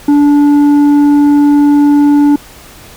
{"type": "tone with tanh clipping", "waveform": "sine", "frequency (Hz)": 290, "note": "D4", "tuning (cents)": -22, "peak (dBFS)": -5, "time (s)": [0.08, 2.36], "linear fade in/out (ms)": 5, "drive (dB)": 6, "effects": ["pink hiss -35 dBFS RMS until 2.96 s"]}